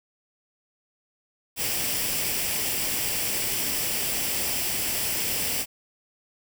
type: noise with comb filter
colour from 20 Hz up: white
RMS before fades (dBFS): -27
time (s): 1.56-5.66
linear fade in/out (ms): 50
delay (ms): 0.38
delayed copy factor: +0.5
effects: none